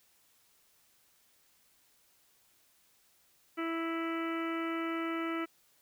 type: harmonic tone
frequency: 329.6 Hz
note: E4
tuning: in tune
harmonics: 1 / 2 / 3 / 4 / 5 / 6 / 7 / 8 / 9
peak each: -34 / -44 / -49 / -39 / -51 / -44 / -46 / -53 / -51 dBFS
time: 3.57-5.46 s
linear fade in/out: 20 ms
effects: white hiss -68 dBFS RMS until 5.81 s